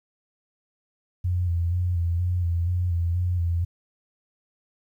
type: tone with vibrato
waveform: sine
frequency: 87.31 Hz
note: F2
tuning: in tune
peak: -21 dBFS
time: 1.24-3.65 s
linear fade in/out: 10 ms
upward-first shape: square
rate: 2.1 Hz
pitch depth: 40 cents each way
effects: 10-bit